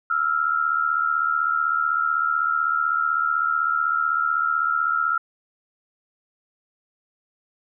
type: tone pair together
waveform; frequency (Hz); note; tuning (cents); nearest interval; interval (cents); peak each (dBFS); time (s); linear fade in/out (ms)
sine; 1321 / 1396.9; E6 / F6; +3 / 0; minor second; 97; -22; 0.1-5.18; 5
effects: none